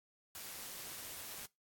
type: noise with amplitude modulation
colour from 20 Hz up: white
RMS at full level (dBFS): -45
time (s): 0.35-1.46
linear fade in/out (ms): 2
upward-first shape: sine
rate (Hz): 202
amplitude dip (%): 50
effects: noise-tail reverb RT60 0.2 s tail -22 dB re dry + AAC 64 kbps